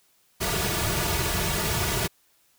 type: noise with comb filter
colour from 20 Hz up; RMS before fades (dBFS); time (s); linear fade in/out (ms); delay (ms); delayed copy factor
pink; -26; 0.4-2.08; 20; 3.8; -0.95
effects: white hiss -64 dBFS RMS until 2.58 s